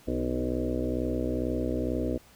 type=harmonic tone with a mistuned harmonic; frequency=62.2 Hz; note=B1; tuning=13 cents sharp; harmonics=1 / 2 / 4 / 5 / 6 / 7 / 8 / 9 / 10; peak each=-34 / -38 / -32 / -33 / -37 / -39 / -35 / -41 / -39 dBFS; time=0.07-2.18 s; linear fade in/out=10 ms; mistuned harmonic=6; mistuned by=+20 cents; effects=pink hiss -56 dBFS RMS until 2.35 s